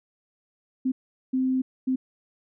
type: tone bursts at uneven times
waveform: sine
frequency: 259.5 Hz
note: C4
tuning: 14 cents flat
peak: -21 dBFS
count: 3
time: 0.85-0.92 / 1.33-1.62 / 1.87-1.96 s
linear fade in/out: 10 ms
effects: none